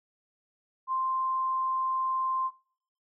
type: tone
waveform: sine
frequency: 1046.5 Hz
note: C6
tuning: in tune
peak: -26 dBFS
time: 0.87-2.51 s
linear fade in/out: 50 ms
effects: noise-tail reverb RT60 0.6 s tail -23 dB re dry